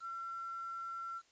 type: tone with quantisation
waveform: sine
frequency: 1355 Hz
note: E6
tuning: 47 cents sharp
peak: -40 dBFS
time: 0-1.22 s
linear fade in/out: 50 ms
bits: 10
effects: white hiss -69 dBFS RMS until 1.31 s + resampled to 16000 Hz